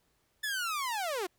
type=linear sweep; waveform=sawtooth; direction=down; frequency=1760 to 333.1 Hz; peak=-28 dBFS; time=0.43-1.27 s; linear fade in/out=10 ms; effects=pink hiss -73 dBFS RMS until 1.38 s